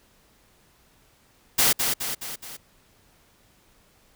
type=noise with echo; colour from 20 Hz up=white; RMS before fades=-19 dBFS; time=1.58-1.73 s; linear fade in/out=10 ms; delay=210 ms; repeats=4; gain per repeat=-5 dB; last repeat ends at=2.57 s; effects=pink hiss -60 dBFS RMS until 4.15 s